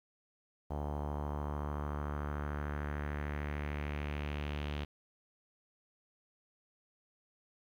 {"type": "tone with low-pass filter sweep", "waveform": "sawtooth", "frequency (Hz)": 73.42, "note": "D2", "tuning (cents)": 0, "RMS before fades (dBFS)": -38, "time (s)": [0.7, 4.85], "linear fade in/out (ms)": 10, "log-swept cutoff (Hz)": [800, 3200], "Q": 2.6, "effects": ["11-bit"]}